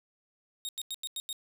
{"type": "tone bursts", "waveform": "sawtooth", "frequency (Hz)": 3729, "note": "A#7", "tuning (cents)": 0, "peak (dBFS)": -31, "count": 6, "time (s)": [0.65, 1.328], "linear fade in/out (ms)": 0, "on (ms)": 38, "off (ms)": 90, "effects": []}